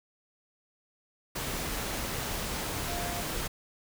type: tone in noise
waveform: sine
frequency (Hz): 698.5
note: F5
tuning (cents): 0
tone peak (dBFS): -37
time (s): 2.88-3.22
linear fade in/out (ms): 10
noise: pink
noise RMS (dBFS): -34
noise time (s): 1.35-3.48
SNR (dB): -6
effects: none